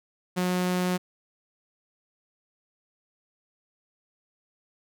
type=tone; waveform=sawtooth; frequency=181.1 Hz; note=F#3; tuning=37 cents flat; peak=-20 dBFS; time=0.36-0.98 s; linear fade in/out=20 ms; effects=none